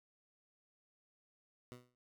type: tone with exponential decay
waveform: 15% pulse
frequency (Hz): 123.47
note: B2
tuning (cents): 0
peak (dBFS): -40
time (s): 1.72-1.95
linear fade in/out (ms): 0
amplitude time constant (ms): 50
effects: none